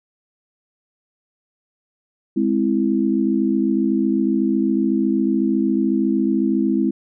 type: chord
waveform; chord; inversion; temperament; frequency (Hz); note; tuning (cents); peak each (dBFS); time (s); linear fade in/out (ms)
sine; Ab augmented; none; equal; 207.7 / 261.6 / 329.6; Ab3 / C4 / E4; 0 / 0 / 0; -20; 2.36-6.91; 10
effects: none